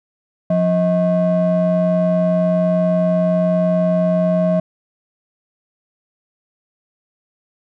triangle ring-modulated tone, 227.8 Hz, A#3, 40 cents flat, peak -8 dBFS, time 0.5-4.6 s, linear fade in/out 5 ms, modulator 405 Hz, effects none

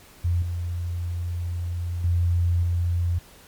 sine tone with level steps, 86.8 Hz, F2, 10 cents flat, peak -19 / -25 / -18 / -20 dBFS, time 0.24-3.19 s, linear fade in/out 10 ms, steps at 0.42 / 2.04 / 2.63 s, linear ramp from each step 2 ms, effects pink hiss -50 dBFS RMS until 3.47 s + MP3 96 kbps

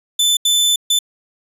sawtooth tone bursts at uneven times, 3520 Hz, A7, in tune, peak -9 dBFS, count 3, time 0.19-0.37 / 0.45-0.76 / 0.9-0.99 s, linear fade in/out 5 ms, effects resampled to 32000 Hz

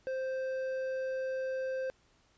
triangle tone with hard clipping, 523.3 Hz, C5, in tune, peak -34 dBFS, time 0.07-1.9 s, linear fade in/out 0 ms, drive 10 dB, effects pink hiss -68 dBFS RMS until 2.37 s + resampled to 16000 Hz

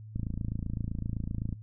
click train, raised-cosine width 5 ms, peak -21 dBFS, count 39, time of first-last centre 0.16-1.527 s, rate 27.8 Hz, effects noise-tail reverb RT60 0.1 s tail -17 dB re dry + added 108 Hz sine -43 dBFS peak until 1.62 s

